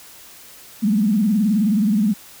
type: tone with vibrato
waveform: sine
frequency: 210 Hz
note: G#3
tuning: 19 cents sharp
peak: -14 dBFS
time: 0.82-2.14 s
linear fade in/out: 20 ms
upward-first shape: sine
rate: 19 Hz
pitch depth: 160 cents each way
effects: white hiss -43 dBFS RMS until 2.4 s